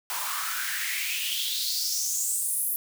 white noise with high-pass filter sweep, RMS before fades -29 dBFS, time 0.1-2.76 s, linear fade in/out 0 ms, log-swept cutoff 910 to 12000 Hz, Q 4.7, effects none

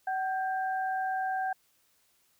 sine tone pair together, 757.3 / 1589 Hz, F#5 / G6, +40 / +23 cents, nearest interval octave + minor second, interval 1283 cents, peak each -29 / -36 dBFS, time 0.07-1.53 s, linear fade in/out 5 ms, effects white hiss -69 dBFS RMS until 2.39 s

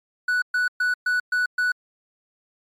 triangle tone bursts, 1480 Hz, F#6, in tune, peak -17 dBFS, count 6, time 0.28-1.72 s, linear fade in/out 5 ms, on 140 ms, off 120 ms, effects MP3 64 kbps

